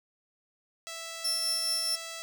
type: tone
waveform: 5% pulse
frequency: 659.3 Hz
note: E5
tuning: in tune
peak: -27 dBFS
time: 0.87-2.22 s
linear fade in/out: 0 ms
type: tone with tremolo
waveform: sawtooth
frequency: 5370 Hz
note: E8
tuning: 31 cents sharp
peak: -24 dBFS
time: 1.24-1.96 s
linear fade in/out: 10 ms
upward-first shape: triangle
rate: 4.7 Hz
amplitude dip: 35%
effects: none